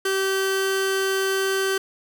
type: tone pair together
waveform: sawtooth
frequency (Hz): 385.9 / 771.8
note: G4 / G5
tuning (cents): -27 / -27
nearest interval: octave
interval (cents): 1200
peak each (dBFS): -17 / -21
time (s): 0.05-1.78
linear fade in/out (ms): 5
effects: none